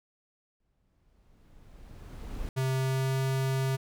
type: noise with exponential growth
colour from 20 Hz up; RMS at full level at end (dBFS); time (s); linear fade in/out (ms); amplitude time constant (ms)
brown; -35; 0.6-2.49; 1; 410
type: tone with pitch glide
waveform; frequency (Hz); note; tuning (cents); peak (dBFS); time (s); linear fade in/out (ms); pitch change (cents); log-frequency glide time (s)
square; 131.8 to 133.18; C3 to C3; +13 to +31; -27; 2.56-3.77; 20; +18; 2.71-3.21
effects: none